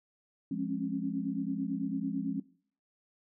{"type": "chord", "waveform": "sine", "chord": "Db major seventh", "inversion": "first", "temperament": "equal with one note detuned", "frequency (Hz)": [174.61, 207.7, 268.2, 277.2], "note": ["F3", "Ab3", "C4", "Db4"], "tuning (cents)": [0, 0, 43, 0], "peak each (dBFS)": [-38, -36, -35, -38], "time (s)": [0.51, 2.4], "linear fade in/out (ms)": 5, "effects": ["noise-tail reverb RT60 0.5 s tail -20 dB re dry"]}